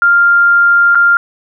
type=tone with dropouts; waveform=sine; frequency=1396.9 Hz; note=F6; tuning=in tune; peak=-5 dBFS; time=0.02-1.17 s; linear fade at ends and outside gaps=1 ms; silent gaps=0.948-0.954 s; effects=none